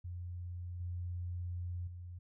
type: tone with level steps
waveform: sine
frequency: 88.3 Hz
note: F2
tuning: 20 cents sharp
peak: -40 / -37 / -44 dBFS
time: 0.04-2.19 s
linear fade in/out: 10 ms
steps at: 0.8 / 1.87 s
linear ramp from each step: 5 ms
effects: none